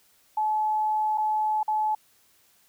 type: tone with dropouts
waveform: sine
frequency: 859 Hz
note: A5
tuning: 42 cents flat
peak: -22 dBFS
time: 0.37-1.95 s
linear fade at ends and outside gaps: 5 ms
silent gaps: 1.176-1.18 / 1.631-1.679 s
effects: white hiss -62 dBFS RMS until 2.68 s